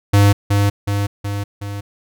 square tone with echo, 101.1 Hz, G#2, 46 cents flat, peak -9 dBFS, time 0.13-0.33 s, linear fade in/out 10 ms, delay 370 ms, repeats 4, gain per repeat -4 dB, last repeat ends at 1.81 s, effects none

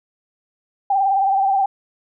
sine tone with vibrato, 784 Hz, G5, in tune, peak -14 dBFS, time 0.9-1.66 s, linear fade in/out 5 ms, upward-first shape sine, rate 19 Hz, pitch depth 53 cents each way, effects none

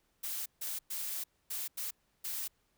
blue noise bursts at uneven times, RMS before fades -38 dBFS, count 6, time 0.23-0.46 / 0.61-0.79 / 0.9-1.24 / 1.5-1.68 / 1.77-1.91 / 2.24-2.48 s, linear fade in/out 10 ms, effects pink hiss -75 dBFS RMS until 2.77 s

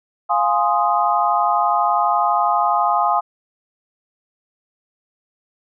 sine chord, F minor seventh, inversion none, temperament equal, 698.5 / 830.6 / 1046.5 / 1244.5 Hz, F5 / Ab5 / C6 / Eb6, 0 / 0 / 0 / 0 cents, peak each -20 / -19 / -21 / -20 dBFS, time 0.29-3.21 s, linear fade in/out 20 ms, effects none

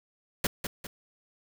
pink noise with echo, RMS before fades -26 dBFS, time 0.44-0.47 s, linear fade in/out 5 ms, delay 200 ms, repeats 2, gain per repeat -7 dB, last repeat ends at 0.87 s, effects none

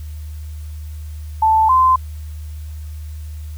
sine tone pair in turn, 880 / 1034.1 Hz, A5 / C6, 0 / -21 cents, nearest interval minor third, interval 279 cents, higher second, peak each -10 / -9 dBFS, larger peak second, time 1.42-1.69 / 1.69-1.96 s, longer neither, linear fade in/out 5 ms, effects added 76 Hz sine -27 dBFS peak until 3.57 s + white hiss -49 dBFS RMS until 3.57 s

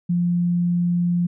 sine tone, 174.61 Hz, F3, in tune, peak -17 dBFS, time 0.09-1.27 s, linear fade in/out 10 ms, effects none

